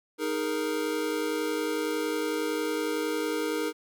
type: chord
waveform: square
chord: D# suspended fourth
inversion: none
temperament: equal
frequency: 311.1 / 415.3 / 466.2 Hz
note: D#4 / G#4 / A#4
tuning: 0 / 0 / 0 cents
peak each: -32 / -34 / -32 dBFS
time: 0.18-3.73 s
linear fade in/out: 50 ms
effects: none